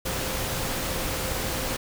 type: tone in noise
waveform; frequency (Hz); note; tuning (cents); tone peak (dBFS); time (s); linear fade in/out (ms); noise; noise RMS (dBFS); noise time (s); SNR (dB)
sine; 523.3; C5; 0; -38; 0.05-1.77; 10; pink; -29; 0.05-1.77; -12
effects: none